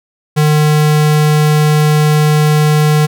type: tone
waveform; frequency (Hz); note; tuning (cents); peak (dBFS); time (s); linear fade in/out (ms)
square; 151.5; D#3; -46; -8; 0.36-3.07; 20
effects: none